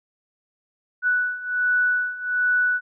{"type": "beating tone pair", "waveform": "sine", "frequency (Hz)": [1480, 1481.3], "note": ["F#6", "F#6"], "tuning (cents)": [0, 2], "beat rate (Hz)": 1.3, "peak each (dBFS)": [-24, -21], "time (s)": [1.02, 2.81], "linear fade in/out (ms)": 50, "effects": []}